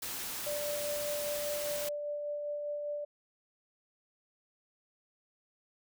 white noise, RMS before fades -39 dBFS, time 0.02-1.89 s, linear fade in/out 5 ms
sine tone with tremolo, 587.3 Hz, D5, in tune, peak -33 dBFS, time 0.46-3.05 s, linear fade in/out 10 ms, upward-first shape sine, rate 5 Hz, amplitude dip 25%
effects none

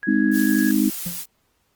sine tone, 1661.2 Hz, G#6, in tune, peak -26 dBFS, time 0.03-0.71 s, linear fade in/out 0 ms
sine chord, Ab major, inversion none, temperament just, 207.7 / 259.6 / 311.5 Hz, Ab3 / C4 / Eb4, 0 / -13 / +2 cents, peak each -20 dBFS, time 0.07-0.9 s, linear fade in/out 10 ms
blue noise, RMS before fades -30 dBFS, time 0.31-1.26 s, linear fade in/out 50 ms
triangle tone with exponential decay, 174.7 Hz, F3, 1 cent sharp, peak -22 dBFS, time 1.06-1.24 s, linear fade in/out 5 ms, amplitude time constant 38 ms
effects pink hiss -67 dBFS RMS until 1.75 s + Opus 24 kbps

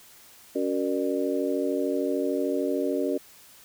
harmonic tone with a mistuned harmonic, 93.3 Hz, F#2, 15 cents sharp, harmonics 3 / 4 / 5 / 6, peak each -28 / -29 / -30 / -31 dBFS, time 0.55-3.18 s, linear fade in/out 10 ms, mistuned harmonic 6, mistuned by +110 cents, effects white hiss -52 dBFS RMS until 3.64 s

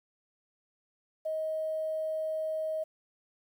sine tone, 630 Hz, D#5, 21 cents sharp, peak -30 dBFS, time 1.25-2.84 s, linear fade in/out 10 ms, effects 10-bit

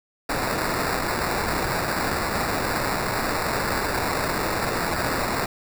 white noise with sample-and-hold, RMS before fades -25 dBFS, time 0.29-5.46 s, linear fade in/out 5 ms, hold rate 3150 Hz, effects none

